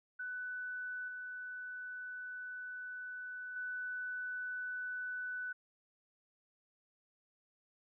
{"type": "tone with level steps", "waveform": "sine", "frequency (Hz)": 1494, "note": "F#6", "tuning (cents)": 16, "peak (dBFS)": [-39, -42, -38], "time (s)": [0.19, 5.53], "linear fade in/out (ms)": 10, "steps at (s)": [1.08, 3.56], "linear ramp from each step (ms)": 2, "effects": []}